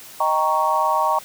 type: chord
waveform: sine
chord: Eb dominant seventh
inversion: none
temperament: equal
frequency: 622.3 / 784 / 932.3 / 1108.7 Hz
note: Eb5 / G5 / Bb5 / Db6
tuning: 0 / 0 / 0 / 0 cents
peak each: -24 / -24 / -20 / -21 dBFS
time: 0.2-1.19 s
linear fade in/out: 5 ms
effects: white hiss -41 dBFS RMS until 1.24 s + high-pass 60 Hz 12 dB/octave